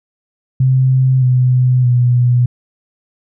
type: tone with pitch steps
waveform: sine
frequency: 130.5 / 126.64 / 122.89 Hz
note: C3 / B2 / B2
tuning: -4 / +44 / -8 cents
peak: -8 dBFS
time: 0.6-2.46 s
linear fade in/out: 5 ms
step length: 620 ms
effects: none